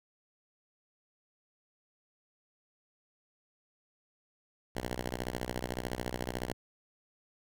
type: ring-modulated tone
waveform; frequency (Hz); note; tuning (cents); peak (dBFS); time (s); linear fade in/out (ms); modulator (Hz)
5% pulse; 61.74; B1; 0; -21; 4.75-6.53; 5; 68.7
effects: none